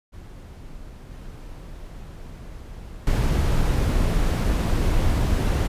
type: noise with level steps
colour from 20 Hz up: brown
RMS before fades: -40 / -38 / -20 dBFS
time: 0.12-5.68 s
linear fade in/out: 20 ms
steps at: 1.11 / 3.07 s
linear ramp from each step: 2 ms
effects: resampled to 32000 Hz